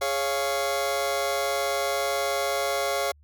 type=chord; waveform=sawtooth; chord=Db major; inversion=second; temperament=just; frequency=415.8 / 554.4 / 693 Hz; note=Ab4 / Db5 / F5; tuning=+2 / 0 / -14 cents; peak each=-28 / -23 / -25 dBFS; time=0.01-3.12 s; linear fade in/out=10 ms; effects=added 73 Hz sine -53 dBFS peak until 3.23 s